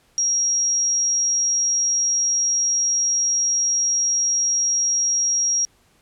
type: tone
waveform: sine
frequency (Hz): 5640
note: F8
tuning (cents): +16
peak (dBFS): -17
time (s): 0.18-5.65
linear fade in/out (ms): 0
effects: pink hiss -59 dBFS RMS until 6.01 s + low-pass 12000 Hz 12 dB/octave